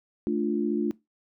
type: chord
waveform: sine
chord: D minor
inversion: second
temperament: equal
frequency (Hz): 220 / 293.7 / 349.2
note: A3 / D4 / F4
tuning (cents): 0 / 0 / 0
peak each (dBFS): -28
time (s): 0.27-0.91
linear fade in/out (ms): 0
effects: noise-tail reverb RT60 0.2 s tail -21 dB re dry